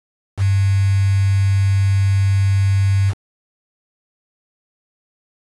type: tone with quantisation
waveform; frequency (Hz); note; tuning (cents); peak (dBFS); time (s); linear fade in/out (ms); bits
sine; 98; G2; 0; -12; 0.37-3.14; 50; 5
effects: resampled to 24000 Hz